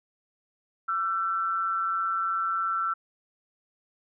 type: tone with amplitude modulation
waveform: sine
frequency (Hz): 1341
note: E6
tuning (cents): +29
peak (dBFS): -22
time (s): 0.88-2.94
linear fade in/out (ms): 10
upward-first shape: sine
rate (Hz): 183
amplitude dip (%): 60
effects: none